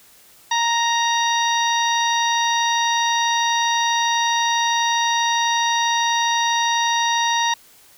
harmonic tone with a mistuned harmonic, 932.3 Hz, A#5, in tune, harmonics 1 / 2 / 3 / 4 / 5 / 6, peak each -19 / -24 / -30 / -24 / -35 / -27 dBFS, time 0.51-7.54 s, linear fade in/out 5 ms, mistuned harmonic 6, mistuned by +50 cents, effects white hiss -50 dBFS RMS until 7.97 s

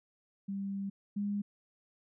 sine tone pair in turn, 197.2 / 203.6 Hz, G3 / G#3, +11 / -34 cents, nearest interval minor second, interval 55 cents, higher second, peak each -34 / -31 dBFS, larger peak second, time 0.48-0.9 / 1.16-1.42 s, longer first, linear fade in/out 10 ms, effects none

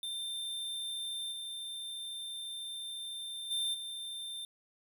square tone with level steps, 3587 Hz, A7, 33 cents sharp, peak -37 / -40 / -32 / -40 dBFS, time 0.03-4.45 s, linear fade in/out 2 ms, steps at 1.31 / 3.5 / 3.73 s, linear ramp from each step 20 ms, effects none

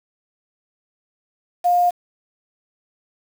sine tone with quantisation, 708 Hz, F5, 23 cents sharp, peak -13 dBFS, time 1.64-1.91 s, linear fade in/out 20 ms, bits 6, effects none

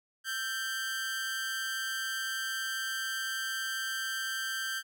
sawtooth tone with amplitude modulation, 1568 Hz, G6, in tune, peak -26 dBFS, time 0.24-4.83 s, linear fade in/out 50 ms, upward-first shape sine, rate 227 Hz, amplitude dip 65%, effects none

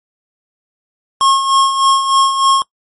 square tone with tremolo, 1083 Hz, C#6, 41 cents flat, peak -8 dBFS, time 1.21-2.62 s, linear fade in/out 0 ms, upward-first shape sine, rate 3.3 Hz, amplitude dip 60%, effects noise-tail reverb RT60 0.1 s tail -23 dB re dry + MP3 48 kbps

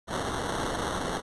violet noise with sample-and-hold, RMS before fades -31 dBFS, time 0.07-1.22 s, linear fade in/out 50 ms, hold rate 2450 Hz, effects resampled to 24000 Hz

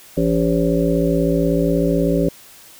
harmonic tone, 56.3 Hz, A1, 40 cents sharp, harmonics 1 / 3 / 5 / 7 / 9 / 10, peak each -25 / -19 / -20 / -22 / -23 / -23 dBFS, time 0.17-2.29 s, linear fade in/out 5 ms, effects white hiss -44 dBFS RMS until 2.79 s

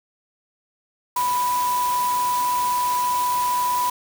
sine tone in noise, 987.8 Hz, B5, in tune, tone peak -19 dBFS, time 1.16-3.9 s, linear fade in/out 5 ms, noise white, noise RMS -31 dBFS, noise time 1.16-3.9 s, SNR +9 dB, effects none

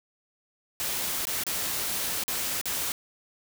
white noise with dropouts, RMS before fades -30 dBFS, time 0.8-2.92 s, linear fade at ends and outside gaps 0 ms, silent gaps 1.253-1.27 / 1.436-1.466 / 2.237-2.28 / 2.613-2.656 s, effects none

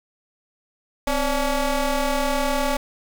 20% pulse ring-modulated tone, 280.1 Hz, C#4, 18 cents sharp, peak -12 dBFS, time 1.07-2.77 s, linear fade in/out 5 ms, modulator 300 Hz, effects none

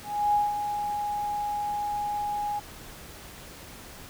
sine tone with ADSR envelope, 828 Hz, G#5, 5 cents flat, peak -19 dBFS, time 0.03-2.6 s, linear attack 310 ms, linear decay 180 ms, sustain -8 dB, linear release 16 ms, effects pink hiss -45 dBFS RMS until 4.09 s

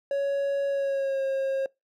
triangle tone with pitch glide, 558 to 538.7 Hz, C#5 to C#5, +11 to -50 cents, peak -22 dBFS, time 0.11-1.66 s, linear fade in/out 2 ms, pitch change -61 cents, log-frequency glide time 0.68-1.23 s, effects noise-tail reverb RT60 0.2 s tail -25 dB re dry

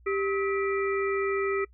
harmonic tone with a mistuned harmonic, 393.5 Hz, G4, 7 cents sharp, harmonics 1 / 3 / 5 / 6, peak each -26 / -33 / -35 / -38 dBFS, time 0.06-1.65 s, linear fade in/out 10 ms, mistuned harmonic 3, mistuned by +140 cents, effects noise-tail reverb RT60 0.1 s tail -25 dB re dry + added 60 Hz sine -53 dBFS peak until 1.73 s

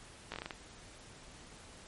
slowing click train, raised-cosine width 0.3 ms, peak -23 dBFS, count 7, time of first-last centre 0.32-0.508 s, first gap 18 ms, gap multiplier 1.22, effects pink hiss -54 dBFS RMS until 1.87 s + MP3 48 kbps

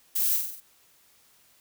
violet noise with echo, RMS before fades -26 dBFS, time 0.15-0.37 s, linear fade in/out 10 ms, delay 47 ms, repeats 5, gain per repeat -4 dB, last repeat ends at 0.605 s, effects white hiss -61 dBFS RMS until 1.6 s

